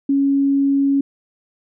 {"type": "tone", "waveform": "sine", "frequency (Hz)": 277.2, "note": "C#4", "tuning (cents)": 0, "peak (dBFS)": -13, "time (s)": [0.09, 1.01], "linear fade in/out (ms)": 5, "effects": []}